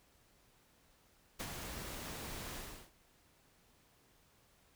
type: noise with ADSR envelope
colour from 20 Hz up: pink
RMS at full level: -40 dBFS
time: 1.39-2.91 s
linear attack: 11 ms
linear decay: 56 ms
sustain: -5 dB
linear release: 350 ms
effects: pink hiss -69 dBFS RMS until 4.75 s